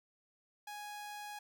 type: tone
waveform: sawtooth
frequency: 830.6 Hz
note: G#5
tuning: in tune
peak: -40 dBFS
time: 0.67-1.39 s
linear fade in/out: 5 ms
effects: none